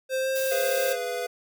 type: tone with pitch glide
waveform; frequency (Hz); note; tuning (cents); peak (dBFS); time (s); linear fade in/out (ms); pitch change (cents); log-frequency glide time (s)
square; 524 to 529.5; C5 to C5; +2 to +21; -25; 0.09-0.97; 50; +19; 0.21-0.28
type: noise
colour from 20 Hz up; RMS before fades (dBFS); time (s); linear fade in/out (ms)
blue; -34; 0.35-0.93; 10
type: chord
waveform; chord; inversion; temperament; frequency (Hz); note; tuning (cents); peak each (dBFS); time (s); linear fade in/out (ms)
square; F diminished; first; equal with one note detuned; 415.3 / 493.9 / 687.6; Ab4 / Cb5 / F5; 0 / 0 / -27; -37 / -31 / -34; 0.51-1.27; 10
effects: none